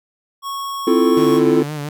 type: tone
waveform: square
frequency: 1104 Hz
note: C#6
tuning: 7 cents flat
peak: -24 dBFS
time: 0.42-1.41 s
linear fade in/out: 50 ms
type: chord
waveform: triangle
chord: F major seventh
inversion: second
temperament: equal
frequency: 261.6 / 329.6 / 349.2 / 440 Hz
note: C4 / E4 / F4 / A4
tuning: 0 / 0 / 0 / 0 cents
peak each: -15 dBFS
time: 0.87-1.63 s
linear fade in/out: 5 ms
type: tone with vibrato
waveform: sawtooth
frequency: 148.5 Hz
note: D3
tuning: 20 cents sharp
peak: -20 dBFS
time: 1.17-1.89 s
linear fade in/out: 2 ms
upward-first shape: sine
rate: 5.8 Hz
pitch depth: 58 cents each way
effects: none